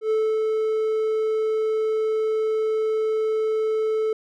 triangle tone with ADSR envelope, 437.1 Hz, A4, 11 cents flat, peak -16 dBFS, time 0.01-4.13 s, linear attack 93 ms, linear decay 280 ms, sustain -2 dB, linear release 3 ms, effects none

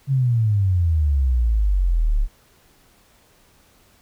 sine exponential sweep, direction down, 140 to 33.89 Hz, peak -15 dBFS, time 0.07-2.28 s, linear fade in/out 50 ms, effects pink hiss -56 dBFS RMS until 4.01 s

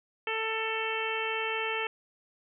harmonic tone, 443.9 Hz, A4, 15 cents sharp, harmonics 1 / 2 / 3 / 4 / 5 / 6 / 7, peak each -35 / -37 / -38 / -38 / -37 / -35 / -40 dBFS, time 0.27-1.87 s, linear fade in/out 2 ms, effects none

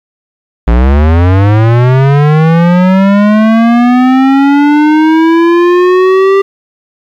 square linear sweep, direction up, 55 to 394.9 Hz, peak -4 dBFS, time 0.67-6.42 s, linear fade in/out 10 ms, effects low-pass 2000 Hz 12 dB/octave + 7-bit

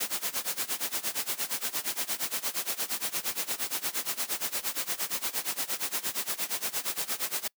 white noise with tremolo, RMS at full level -29 dBFS, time 0-7.48 s, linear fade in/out 10 ms, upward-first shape sine, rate 8.6 Hz, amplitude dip 90%, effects noise-tail reverb RT60 0.1 s tail -26 dB re dry + high-pass 200 Hz 12 dB/octave

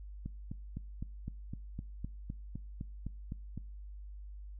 click train, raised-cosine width 5 ms, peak -27 dBFS, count 14, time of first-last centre 0.26-3.576 s, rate 3.92 Hz, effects noise-tail reverb RT60 0.5 s tail -24 dB re dry + added 50 Hz sine -44 dBFS peak until 4.59 s

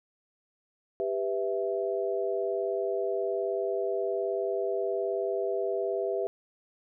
sine chord, E minor, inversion first, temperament just, 395.6 / 494.4 / 659.3 Hz, G4 / B4 / E5, +16 / +2 / 0 cents, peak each -30 / -33 / -32 dBFS, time 1-6.27 s, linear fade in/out 0 ms, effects none

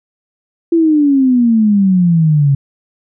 sine exponential sweep, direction down, 340 to 136.6 Hz, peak -7 dBFS, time 0.72-2.55 s, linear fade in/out 5 ms, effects none

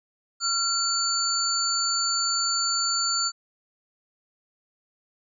sine tone cluster, 1369 / 4500 / 7070 Hz, F6 / C#8 / A8, -35 / +25 / +7 cents, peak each -28 / -25 / -28 dBFS, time 0.4-3.32 s, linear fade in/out 50 ms, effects none

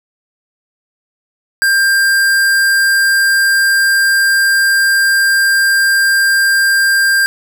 sine tone with hard clipping, 1592 Hz, G6, 26 cents sharp, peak -10 dBFS, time 1.62-7.26 s, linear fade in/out 0 ms, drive 18 dB, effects none

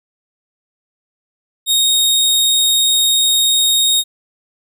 sawtooth tone, 3729 Hz, A#7, in tune, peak -8 dBFS, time 1.66-4.04 s, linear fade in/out 50 ms, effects none

